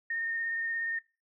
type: tone with vibrato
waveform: sine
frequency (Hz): 1833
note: A#6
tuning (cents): -30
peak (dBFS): -30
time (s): 0.1-0.99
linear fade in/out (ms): 5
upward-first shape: sine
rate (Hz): 17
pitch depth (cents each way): 16
effects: noise-tail reverb RT60 0.3 s tail -21 dB re dry